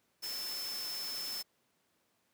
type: tone in noise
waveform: sine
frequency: 5274 Hz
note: E8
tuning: in tune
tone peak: -38 dBFS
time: 0.22-1.43 s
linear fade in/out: 20 ms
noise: white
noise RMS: -44 dBFS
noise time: 0.22-1.43 s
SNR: +3 dB
effects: pink hiss -75 dBFS RMS until 2.33 s + high-pass 150 Hz 12 dB/octave